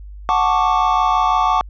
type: chord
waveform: triangle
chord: D major seventh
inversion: first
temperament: equal with one note detuned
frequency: 737.4 / 880 / 1108.7 / 1174.7 Hz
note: F#5 / A5 / C#6 / D6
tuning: -6 / 0 / 0 / 0 cents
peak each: -17 dBFS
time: 0.29-1.61 s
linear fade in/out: 0 ms
effects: added 50 Hz sine -32 dBFS peak until 1.69 s + resampled to 16000 Hz